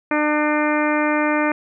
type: harmonic tone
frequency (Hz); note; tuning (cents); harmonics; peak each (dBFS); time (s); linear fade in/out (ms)
300; D4; +37; 1 / 2 / 3 / 4 / 5 / 6 / 7 / 8; -20 / -23 / -25 / -26 / -27 / -28 / -28 / -29; 0.11-1.52; 2
effects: none